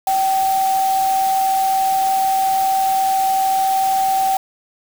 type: tone in noise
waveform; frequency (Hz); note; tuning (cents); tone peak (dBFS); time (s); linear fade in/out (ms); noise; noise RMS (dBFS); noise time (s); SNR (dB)
sine; 770; G5; -31; -14; 0.07-4.37; 2; white; -29; 0.07-4.37; +12
effects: none